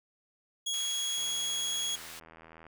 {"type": "tone", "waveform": "25% pulse", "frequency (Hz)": 3322, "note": "G#7", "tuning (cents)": 0, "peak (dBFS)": -27, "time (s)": [0.66, 1.96], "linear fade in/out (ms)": 10}
{"type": "high-pass noise", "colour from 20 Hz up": "pink", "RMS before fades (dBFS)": -46, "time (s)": [0.73, 2.2], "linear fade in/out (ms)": 10, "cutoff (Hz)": 1500, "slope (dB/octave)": 12}
{"type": "click train", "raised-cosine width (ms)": 0.5, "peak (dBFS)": -36, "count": 122, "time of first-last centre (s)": [1.18, 2.666], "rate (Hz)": 81.4}
{"effects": []}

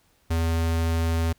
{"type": "tone", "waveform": "square", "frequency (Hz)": 82.41, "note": "E2", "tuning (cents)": 0, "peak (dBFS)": -22, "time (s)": [0.3, 1.33], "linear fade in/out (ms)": 10, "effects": ["pink hiss -64 dBFS RMS until 1.38 s"]}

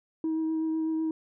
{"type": "tone with vibrato", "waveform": "sine", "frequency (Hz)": 319, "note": "D#4", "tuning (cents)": 43, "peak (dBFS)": -24, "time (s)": [0.24, 1.11], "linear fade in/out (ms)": 2, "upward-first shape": "triangle", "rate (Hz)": 8, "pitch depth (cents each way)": 14, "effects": ["tanh soft clip ceiling -24 dBFS"]}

